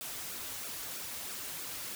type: noise with flanger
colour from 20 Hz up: white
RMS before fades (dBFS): -41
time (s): 0.01-1.95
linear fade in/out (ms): 0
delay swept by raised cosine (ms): 0.97 to 5.67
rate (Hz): 3.1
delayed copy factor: -0.65
effects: none